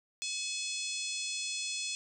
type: harmonic tone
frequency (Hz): 854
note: G#5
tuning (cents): +48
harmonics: 3 / 4 / 5 / 6 / 7 / 8 / 9 / 10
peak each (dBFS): -40 / -41 / -42 / -43 / -43 / -44 / -45 / -45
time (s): 0.22-1.95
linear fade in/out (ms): 0
effects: none